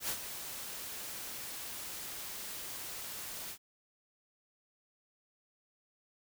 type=noise with ADSR envelope; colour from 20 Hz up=white; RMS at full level=-34 dBFS; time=0-3.58 s; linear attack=92 ms; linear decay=73 ms; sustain=-9 dB; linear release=69 ms; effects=none